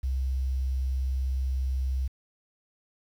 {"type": "tone", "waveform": "sine", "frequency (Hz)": 65.41, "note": "C2", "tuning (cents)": 0, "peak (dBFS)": -25, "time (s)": [0.03, 2.08], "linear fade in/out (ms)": 10, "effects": ["9-bit"]}